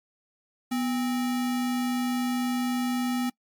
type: tone with sample-and-hold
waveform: sine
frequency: 246.9 Hz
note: B3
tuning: in tune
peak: -24 dBFS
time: 0.71-3.3 s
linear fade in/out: 10 ms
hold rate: 1050 Hz
effects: noise-tail reverb RT60 0.1 s tail -23 dB re dry + MP3 96 kbps